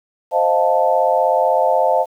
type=chord; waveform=sine; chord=F dominant seventh; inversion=second; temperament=equal; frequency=523.3 / 622.3 / 698.5 / 880 Hz; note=C5 / Eb5 / F5 / A5; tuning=0 / 0 / 0 / 0 cents; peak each=-18 dBFS; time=0.31-2.06 s; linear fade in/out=50 ms; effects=8-bit